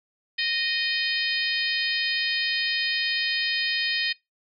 harmonic tone with a mistuned harmonic, 619 Hz, D#5, 9 cents flat, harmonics 3 / 4 / 5 / 6 / 7 / 8, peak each -28 / -29 / -30 / -31 / -31 / -32 dBFS, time 0.38-4.13 s, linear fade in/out 10 ms, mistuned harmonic 7, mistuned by -24 cents, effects noise-tail reverb RT60 0.2 s tail -24 dB re dry + MP3 48 kbps

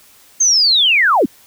sine linear sweep, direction down, 6470 to 174.61 Hz, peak -9 dBFS, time 0.4-1.26 s, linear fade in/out 10 ms, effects white hiss -47 dBFS RMS until 1.46 s

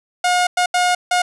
sawtooth tone bursts at uneven times, 718 Hz, F5, 48 cents sharp, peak -10 dBFS, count 4, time 0.24-0.47 / 0.57-0.66 / 0.74-0.95 / 1.11-1.22 s, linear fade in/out 5 ms, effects resampled to 24000 Hz + 8-bit

